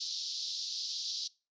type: band-pass noise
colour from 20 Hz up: white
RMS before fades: -38 dBFS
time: 0-1.28 s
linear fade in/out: 10 ms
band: 3700 to 5500 Hz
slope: 48 dB/octave
effects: noise-tail reverb RT60 0.3 s tail -22 dB re dry + resampled to 16000 Hz